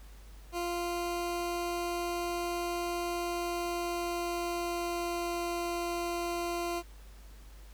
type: tone with pitch glide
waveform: 20% pulse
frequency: 347.4 to 345.2 Hz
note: F4 to F4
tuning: -9 to -20 cents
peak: -27 dBFS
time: 0.52-6.83 s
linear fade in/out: 50 ms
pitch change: -11 cents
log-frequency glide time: 3.06-5.48 s
effects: added 50 Hz sine -48 dBFS peak until 7.73 s + pink hiss -59 dBFS RMS until 7.73 s